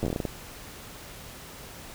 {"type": "slowing click train", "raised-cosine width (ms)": 2, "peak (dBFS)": -15, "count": 10, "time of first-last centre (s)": [0.03, 0.252], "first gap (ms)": 9, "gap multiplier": 1.24, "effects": ["pink hiss -44 dBFS RMS until 1.94 s"]}